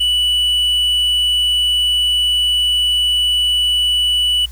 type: tone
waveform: triangle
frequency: 2960 Hz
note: F#7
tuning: in tune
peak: -11 dBFS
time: 0-4.46 s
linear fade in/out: 10 ms
effects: added 60 Hz sine -30 dBFS peak until 4.51 s + white hiss -45 dBFS RMS until 4.51 s